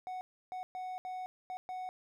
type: tone bursts at uneven times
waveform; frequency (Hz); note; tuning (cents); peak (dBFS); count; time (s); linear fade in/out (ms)
triangle; 740; F#5; 0; -36; 6; 0.07-0.21 / 0.52-0.63 / 0.75-0.98 / 1.05-1.26 / 1.5-1.57 / 1.69-1.89; 0
effects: none